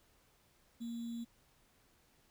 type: tone with sample-and-hold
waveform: sine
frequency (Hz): 233.1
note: A#3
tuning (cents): 0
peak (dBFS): -39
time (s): 0.8-1.25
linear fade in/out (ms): 20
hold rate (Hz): 3675
effects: pink hiss -70 dBFS RMS until 2.3 s